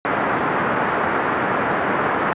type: low-pass noise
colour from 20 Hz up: white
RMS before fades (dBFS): -20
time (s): 0.05-2.33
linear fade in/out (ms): 0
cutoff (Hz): 1600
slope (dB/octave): 24
effects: high-pass 150 Hz 12 dB/octave + resampled to 8000 Hz